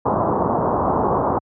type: low-pass noise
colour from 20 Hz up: white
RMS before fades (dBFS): -19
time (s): 0.05-1.39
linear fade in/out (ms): 10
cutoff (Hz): 1100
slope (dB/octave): 48
effects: high-pass 80 Hz 12 dB/octave